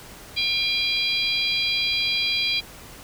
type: harmonic tone with a mistuned harmonic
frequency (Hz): 798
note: G5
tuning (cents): +31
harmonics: 3 / 4 / 5 / 6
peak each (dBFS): -25 / -26 / -27 / -28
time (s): 0.36-2.61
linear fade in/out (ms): 20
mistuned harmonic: 4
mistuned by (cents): +37
effects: pink hiss -43 dBFS RMS until 3.03 s